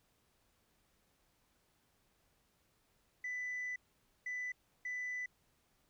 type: tone bursts at uneven times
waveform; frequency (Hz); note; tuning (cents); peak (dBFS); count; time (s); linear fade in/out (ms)
sine; 1992; B6; +14; -36; 3; 3.24-3.76 / 4.26-4.52 / 4.85-5.26; 5
effects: tanh soft clip ceiling -36 dBFS + pink hiss -75 dBFS RMS until 5.89 s